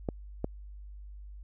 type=clicks; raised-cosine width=2 ms; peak=-17 dBFS; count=2; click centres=0.088 / 0.444 s; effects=added 50 Hz sine -43 dBFS peak until 1.43 s